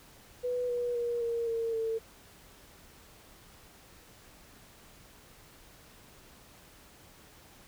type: tone with pitch steps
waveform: sine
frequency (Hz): 493.9 / 484.6 / 475.4 / 466.4 / 457.6 / 449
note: B4 / B4 / A#4 / A#4 / A#4 / A4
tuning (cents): 0 / -33 / +34 / +1 / -32 / +35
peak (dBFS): -29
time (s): 0.43-1.99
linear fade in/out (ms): 20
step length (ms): 260
effects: pink hiss -56 dBFS RMS until 7.67 s